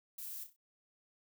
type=noise with echo; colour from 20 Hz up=violet; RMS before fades=-45 dBFS; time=0.18-0.44 s; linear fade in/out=5 ms; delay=31 ms; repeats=4; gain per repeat=-8 dB; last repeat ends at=0.564 s; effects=none